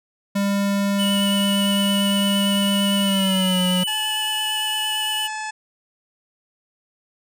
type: tone with pitch glide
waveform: square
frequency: 199.8 to 182.16 Hz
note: G3 to F#3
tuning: +33 to -27 cents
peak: -19 dBFS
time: 0.35-3.84 s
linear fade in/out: 10 ms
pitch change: -160 cents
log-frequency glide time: 3-3.62 s
type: tone with vibrato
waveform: square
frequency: 2960 Hz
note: F#7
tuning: in tune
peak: -23 dBFS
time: 0.98-5.28 s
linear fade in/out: 20 ms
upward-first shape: sine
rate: 8.8 Hz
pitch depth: 17 cents each way
type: harmonic tone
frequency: 863 Hz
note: A5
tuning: 34 cents flat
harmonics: 1 / 2 / 3 / 4 / 5 / 6 / 7 / 8 / 9 / 10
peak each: -29 / -31 / -36 / -45 / -47 / -41 / -48 / -41 / -43 / -43 dBFS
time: 3.87-5.51 s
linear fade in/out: 10 ms
effects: none